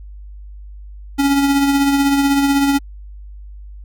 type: tone with tremolo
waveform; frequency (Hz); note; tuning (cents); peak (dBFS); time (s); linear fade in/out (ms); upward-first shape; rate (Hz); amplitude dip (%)
square; 279.2; C#4; +13; -11; 1.18-2.79; 20; triangle; 16; 45
effects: added 50 Hz sine -32 dBFS peak until 3.84 s